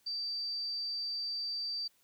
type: tone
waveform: sine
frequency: 4654 Hz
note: D8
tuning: 17 cents flat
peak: -34 dBFS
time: 0.06-1.88 s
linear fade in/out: 10 ms
effects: white hiss -70 dBFS RMS until 2.03 s